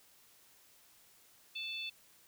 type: harmonic tone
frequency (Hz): 878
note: A5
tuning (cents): -4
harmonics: 3 / 4 / 5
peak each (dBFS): -41 / -42 / -49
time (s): 1.55-1.9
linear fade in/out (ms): 10
effects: white hiss -64 dBFS RMS until 2.27 s